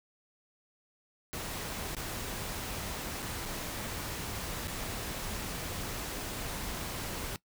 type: noise with dropouts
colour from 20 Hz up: pink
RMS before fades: -38 dBFS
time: 1.33-7.36 s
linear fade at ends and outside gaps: 0 ms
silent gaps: 1.949-1.967 / 3.222-3.226 / 3.454-3.458 / 4.673-4.679 s
effects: noise-tail reverb RT60 0.1 s tail -20 dB re dry